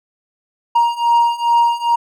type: beating tone pair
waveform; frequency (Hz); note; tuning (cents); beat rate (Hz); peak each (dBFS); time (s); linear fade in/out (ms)
triangle; 939 / 941.4; A#5 / A#5; +12 / +17; 2.4; -14 / -12; 0.75-1.96; 10
effects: none